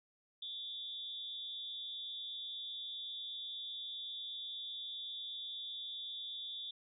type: tone with amplitude modulation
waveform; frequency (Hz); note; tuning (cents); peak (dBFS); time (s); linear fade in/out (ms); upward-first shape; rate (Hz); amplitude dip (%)
sine; 3511; A7; -4; -38; 0.42-6.71; 5; sine; 272; 80
effects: none